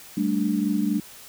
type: chord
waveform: sine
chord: G suspended second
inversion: none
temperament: equal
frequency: 196 / 220 / 293.7 Hz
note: G3 / A3 / D4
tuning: 0 / 0 / 0 cents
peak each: -25 dBFS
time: 0.17-1 s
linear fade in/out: 5 ms
effects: white hiss -45 dBFS RMS until 1.28 s